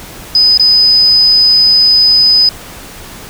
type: tone with dropouts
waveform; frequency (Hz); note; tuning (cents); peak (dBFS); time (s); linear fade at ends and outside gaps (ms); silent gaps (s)
sine; 5010; D#8; +11; -4; 0.35-2.49; 2; 0.575-0.596
effects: pink hiss -30 dBFS RMS until 3.29 s